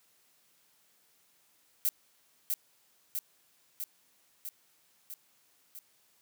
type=noise with echo; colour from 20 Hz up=violet; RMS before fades=-28 dBFS; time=1.85-1.89 s; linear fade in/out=0 ms; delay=650 ms; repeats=6; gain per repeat=-3 dB; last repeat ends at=5.79 s; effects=white hiss -68 dBFS RMS until 6.21 s + high-pass 100 Hz 12 dB/octave